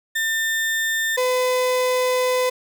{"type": "tone pair in turn", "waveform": "35% pulse", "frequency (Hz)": [1800, 505.1], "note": ["A6", "B4"], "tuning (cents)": [39, 39], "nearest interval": "octave + minor seventh", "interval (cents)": 2200, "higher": "first", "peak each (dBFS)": [-18, -16], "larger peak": "second", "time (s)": [[0.15, 1.17], [1.17, 2.5]], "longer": "second", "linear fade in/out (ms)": 10, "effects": []}